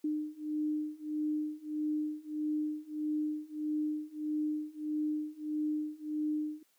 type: beating tone pair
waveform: sine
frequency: 302.8 / 304.4 Hz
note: D#4 / D#4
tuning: -47 / -38 cents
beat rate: 1.6 Hz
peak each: -35 / -34 dBFS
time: 0.04-6.63 s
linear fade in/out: 5 ms
effects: white hiss -72 dBFS RMS until 6.78 s + high-pass 200 Hz 12 dB/octave